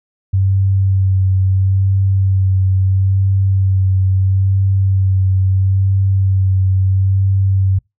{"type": "tone with vibrato", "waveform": "sine", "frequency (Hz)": 95.8, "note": "G2", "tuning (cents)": -39, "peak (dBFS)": -10, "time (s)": [0.33, 7.79], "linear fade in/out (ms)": 10, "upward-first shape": "sine", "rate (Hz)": 0.75, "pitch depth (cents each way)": 20, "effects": ["noise-tail reverb RT60 0.2 s tail -26 dB re dry"]}